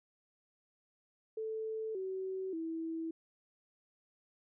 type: tone with pitch steps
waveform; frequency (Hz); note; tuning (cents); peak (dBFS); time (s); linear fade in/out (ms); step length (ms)
sine; 440 / 378.6 / 325.8; A4 / F#4 / E4; 0 / +40 / -20; -36; 1.37-3.11; 5; 580
effects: none